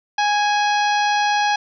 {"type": "harmonic tone with a mistuned harmonic", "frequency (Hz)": 828, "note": "G#5", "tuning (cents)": -5, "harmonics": [1, 2, 3, 4, 5, 6, 7], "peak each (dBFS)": [-17, -23, -27, -29, -31, -33, -34], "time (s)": [0.18, 1.56], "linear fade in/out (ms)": 5, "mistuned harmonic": 3, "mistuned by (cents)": 30, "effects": []}